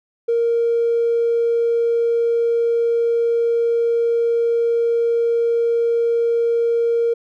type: tone with tanh clipping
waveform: triangle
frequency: 466.2 Hz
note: A#4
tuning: in tune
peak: -14 dBFS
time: 0.28-7.14 s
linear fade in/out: 10 ms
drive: 1 dB
effects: none